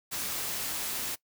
white noise with amplitude modulation, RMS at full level -32 dBFS, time 0.11-1.16 s, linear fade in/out 20 ms, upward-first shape sine, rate 296 Hz, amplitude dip 40%, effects noise-tail reverb RT60 0.1 s tail -21 dB re dry

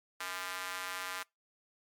square tone with high-pass filter, 92.5 Hz, F#2, in tune, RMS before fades -40 dBFS, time 0.2-1.23 s, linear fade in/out 5 ms, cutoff 1300 Hz, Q 1.4, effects noise-tail reverb RT60 0.2 s tail -25 dB re dry + MP3 96 kbps

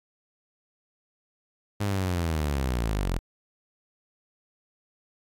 sawtooth linear sweep, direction down, 104.1 to 40.55 Hz, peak -21 dBFS, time 1.8-3.19 s, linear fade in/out 10 ms, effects AAC 64 kbps

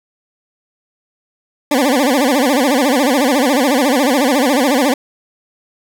20% pulse tone with vibrato, 269.3 Hz, C#4, 50 cents flat, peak -6 dBFS, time 1.71-4.94 s, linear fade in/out 5 ms, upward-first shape sine, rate 14 Hz, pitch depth 190 cents each way, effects none

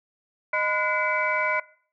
sine tone cluster, 618 / 1012 / 1456 / 2039 / 2293 Hz, D#5 / B5 / F#6 / C7 / D7, -12 / +42 / -28 / -45 / -42 cents, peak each -28 dBFS, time 0.53-1.6 s, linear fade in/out 5 ms, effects noise-tail reverb RT60 0.5 s tail -21 dB re dry + tanh soft clip ceiling -10 dBFS

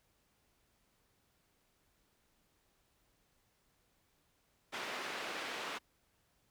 white band-pass noise, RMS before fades -42 dBFS, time 4.72-5.79 s, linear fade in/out 20 ms, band 270 to 2500 Hz, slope 12 dB/octave, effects pink hiss -75 dBFS RMS until 6.5 s

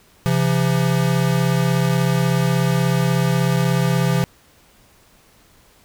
square tone pair together, 133.55 / 170 Hz, C3 / F3, +36 / -46 cents, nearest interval major third, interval 418 cents, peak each -19 dBFS, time 0.26-4.24 s, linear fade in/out 0 ms, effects pink hiss -53 dBFS RMS until 5.84 s

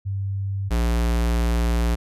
sine / square tone pair in turn, 98 / 58.27 Hz, G2 / A#1, 0 / 0 cents, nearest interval major sixth, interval 900 cents, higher first, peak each -23 / -19 dBFS, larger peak second, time 0.05-0.7 / 0.7-1.96 s, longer second, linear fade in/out 20 ms, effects resampled to 32000 Hz

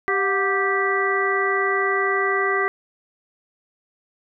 harmonic tone with a mistuned harmonic, 392 Hz, G4, in tune, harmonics 1 / 2 / 3 / 4 / 5, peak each -23 / -29 / -24 / -28 / -23 dBFS, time 0.08-2.68 s, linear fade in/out 0 ms, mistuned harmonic 2, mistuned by -120 cents, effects none

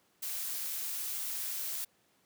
blue noise, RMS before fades -37 dBFS, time 0.22-1.85 s, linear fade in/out 10 ms, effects pink hiss -70 dBFS RMS until 2.25 s + high-pass 150 Hz 12 dB/octave

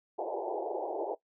pink band-pass noise, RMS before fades -35 dBFS, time 0.18-1.15 s, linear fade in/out 10 ms, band 340 to 900 Hz, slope 96 dB/octave, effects noise-tail reverb RT60 0.1 s tail -18 dB re dry

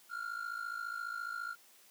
triangle ring-modulated tone, 1400 Hz, F6, 4 cents sharp, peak -33 dBFS, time 0.09-1.56 s, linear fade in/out 50 ms, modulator 27.3 Hz, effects white hiss -62 dBFS RMS until 1.9 s + high-pass 200 Hz 12 dB/octave

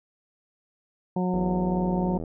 harmonic tone, 181.9 Hz, F#3, 29 cents flat, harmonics 1 / 2 / 3 / 4 / 5, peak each -24 / -31 / -35 / -35 / -35 dBFS, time 1.16-2.18 s, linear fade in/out 5 ms
click train, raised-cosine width 2 ms, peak -21 dBFS, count 74, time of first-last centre 1.34-2.238 s, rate 81.3 Hz
effects none

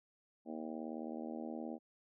harmonic tone, 79 Hz, D#2, 27 cents sharp, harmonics 3 / 4 / 5 / 6 / 7 / 8 / 9 / 10, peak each -44 / -46 / -53 / -53 / -51 / -52 / -56 / -54 dBFS, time 0.45-1.79 s, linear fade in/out 50 ms, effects none

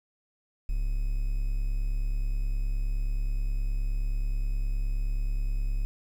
triangle tone, 34.76 Hz, C#1, 6 cents sharp, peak -23 dBFS, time 0.69-5.85 s, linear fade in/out 0 ms, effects 9-bit

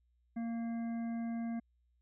harmonic tone with a mistuned harmonic, 231.1 Hz, A#3, 15 cents flat, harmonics 1 / 3 / 5 / 7 / 9, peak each -35 / -48 / -61 / -59 / -59 dBFS, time 0.36-1.6 s, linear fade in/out 10 ms, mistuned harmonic 5, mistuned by -18 cents, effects added 60 Hz sine -70 dBFS peak until 2.01 s

